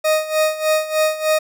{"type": "tone with tremolo", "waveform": "40% pulse", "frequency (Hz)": 622.3, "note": "D#5", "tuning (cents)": 0, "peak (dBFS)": -12, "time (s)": [0.04, 1.39], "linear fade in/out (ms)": 10, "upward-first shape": "sine", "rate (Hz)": 3.3, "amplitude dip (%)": 80, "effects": []}